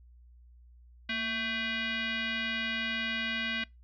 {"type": "tone with frequency modulation", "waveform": "sine", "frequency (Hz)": 230, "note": "A#3", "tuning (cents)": -23, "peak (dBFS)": -30, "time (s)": [1.09, 3.64], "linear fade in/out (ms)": 5, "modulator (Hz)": 889, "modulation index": 3.5, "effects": ["noise-tail reverb RT60 0.2 s tail -24 dB re dry", "added 60 Hz sine -53 dBFS peak until 3.83 s"]}